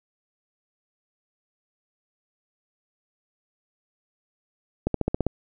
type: accelerating click train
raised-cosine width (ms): 2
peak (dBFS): -9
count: 7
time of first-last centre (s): 4.87-5.266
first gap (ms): 73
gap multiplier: 0.96
effects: none